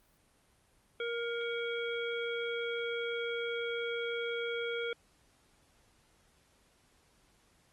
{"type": "harmonic tone with a mistuned harmonic", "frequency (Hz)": 470, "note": "A#4", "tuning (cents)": 14, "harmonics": [1, 3, 5, 7], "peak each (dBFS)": [-35, -40, -42, -43], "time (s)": [1, 4.93], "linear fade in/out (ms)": 2, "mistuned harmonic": 5, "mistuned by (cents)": -73, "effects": ["pink hiss -68 dBFS RMS until 7.72 s", "Opus 32 kbps"]}